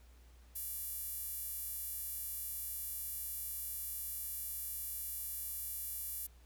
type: tone with high-pass filter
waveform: sawtooth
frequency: 576 Hz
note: D5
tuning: 34 cents flat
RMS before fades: -42 dBFS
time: 0.55-6.27 s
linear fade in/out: 10 ms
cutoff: 12000 Hz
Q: 1.5
effects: added 60 Hz sine -57 dBFS peak until 6.45 s + pink hiss -68 dBFS RMS until 6.45 s